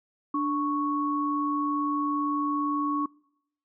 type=tone pair together; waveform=sine; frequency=293.7 / 1108.7 Hz; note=D4 / C#6; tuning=0 / 0 cents; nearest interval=octave + major seventh; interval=2300 cents; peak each=-27 dBFS; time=0.34-3.06 s; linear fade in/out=5 ms; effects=noise-tail reverb RT60 0.8 s tail -26 dB re dry